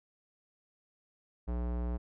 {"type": "tone with low-pass filter", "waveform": "square", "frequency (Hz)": 60, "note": "B1", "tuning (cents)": -49, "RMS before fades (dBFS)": -34, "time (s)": [1.47, 1.98], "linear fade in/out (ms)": 20, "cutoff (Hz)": 910, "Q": 0.76, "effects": []}